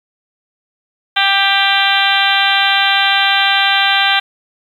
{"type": "harmonic tone", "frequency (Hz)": 394.1, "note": "G4", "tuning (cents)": 9, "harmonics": [2, 3, 4, 5, 6, 7, 8, 9, 10], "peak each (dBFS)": [-17, -22, -16, -21, -20, -21, -18, -19, -21], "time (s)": [1.16, 4.2], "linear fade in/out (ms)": 10, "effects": ["7-bit"]}